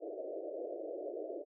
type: band-pass noise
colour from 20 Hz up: white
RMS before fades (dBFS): -42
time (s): 0-1.45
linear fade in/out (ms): 50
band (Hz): 310 to 660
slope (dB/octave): 96
effects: none